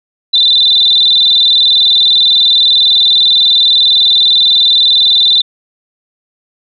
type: tone with vibrato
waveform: sine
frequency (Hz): 3774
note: A#7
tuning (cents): +21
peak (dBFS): -5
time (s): 0.33-5.42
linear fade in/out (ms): 10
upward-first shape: square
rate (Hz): 20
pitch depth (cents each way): 89
effects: none